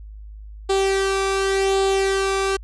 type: tone with flanger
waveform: sawtooth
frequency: 388.5 Hz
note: G4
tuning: 16 cents flat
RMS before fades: -20 dBFS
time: 0.69-2.57 s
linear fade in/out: 10 ms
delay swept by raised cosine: 0.25 to 0.83 ms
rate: 0.89 Hz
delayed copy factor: +0.5
effects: added 52 Hz sine -35 dBFS peak until 2.63 s + resampled to 22050 Hz